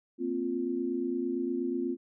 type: chord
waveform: sine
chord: Bb suspended second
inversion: none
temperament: equal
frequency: 233.1 / 261.6 / 349.2 Hz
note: Bb3 / C4 / F4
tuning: 0 / 0 / 0 cents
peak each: -37 / -32 / -32 dBFS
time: 0.18-1.97 s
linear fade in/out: 50 ms
effects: none